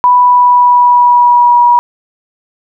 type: tone with pitch glide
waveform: sine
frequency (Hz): 987.8 to 964.1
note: B5 to B5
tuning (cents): 0 to -42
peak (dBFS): -3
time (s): 0.04-1.79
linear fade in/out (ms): 0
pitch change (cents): -42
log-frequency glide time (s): 0.16-1.57
effects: none